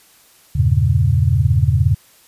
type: chord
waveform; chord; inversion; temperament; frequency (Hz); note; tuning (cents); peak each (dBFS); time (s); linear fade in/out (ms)
sine; E diminished seventh; none; equal with one note detuned; 82.41 / 99.02 / 116.54 / 138.59; E2 / G2 / Bb2 / Db3; 0 / +18 / 0 / 0; -17; 0.55-1.95; 10
effects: white hiss -50 dBFS RMS until 2.27 s + resampled to 32000 Hz